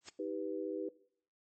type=noise with exponential growth; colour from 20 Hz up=white; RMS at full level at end=-41 dBFS; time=0.01-0.09 s; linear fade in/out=2 ms; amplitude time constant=16 ms
type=chord; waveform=sine; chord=Eb augmented; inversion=none; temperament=equal with one note detuned; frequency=316.6 / 392 / 493.9 Hz; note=Eb4 / G4 / B4; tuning=+30 / 0 / 0 cents; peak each=-40 dBFS; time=0.19-0.89 s; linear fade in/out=5 ms
effects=noise-tail reverb RT60 0.6 s tail -19 dB re dry + MP3 32 kbps